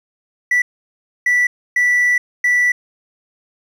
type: tone bursts at uneven times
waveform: triangle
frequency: 1964 Hz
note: B6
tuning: 10 cents flat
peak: -9 dBFS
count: 4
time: 0.51-0.62 / 1.26-1.47 / 1.76-2.18 / 2.44-2.72 s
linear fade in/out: 5 ms
effects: tanh soft clip ceiling -6 dBFS